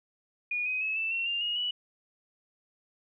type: tone with pitch steps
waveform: sine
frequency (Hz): 2447 / 2513 / 2581 / 2650 / 2721 / 2795 / 2870 / 2947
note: D#7 / D#7 / E7 / E7 / F7 / F7 / F7 / F#7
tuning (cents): -29 / +17 / -37 / +9 / -46 / +1 / +47 / -8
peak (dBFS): -28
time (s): 0.51-1.71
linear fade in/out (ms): 5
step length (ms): 150
effects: none